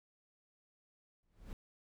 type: noise with exponential growth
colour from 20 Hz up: brown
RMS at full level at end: -43 dBFS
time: 1.23-1.53 s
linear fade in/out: 1 ms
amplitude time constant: 65 ms
effects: none